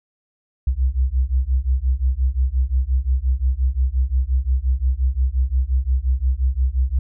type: beating tone pair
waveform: sine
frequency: 61.74 / 67.44 Hz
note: B1 / C#2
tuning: 0 / -47 cents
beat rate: 5.7 Hz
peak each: -19 dBFS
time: 0.67-6.99 s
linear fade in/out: 5 ms
effects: none